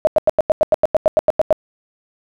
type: tone bursts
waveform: sine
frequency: 622.3 Hz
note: D#5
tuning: in tune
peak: -8 dBFS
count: 14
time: 0.05-1.527 s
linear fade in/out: 0 ms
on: 21 ms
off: 91 ms
effects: none